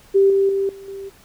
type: tone with level steps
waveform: sine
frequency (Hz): 392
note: G4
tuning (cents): 0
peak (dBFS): -10 / -13 / -17 / -35 / -29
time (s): 0.14-1.1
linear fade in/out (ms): 20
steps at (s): 0.3 / 0.49 / 0.69 / 0.88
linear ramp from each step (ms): 2
effects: pink hiss -50 dBFS RMS until 1.24 s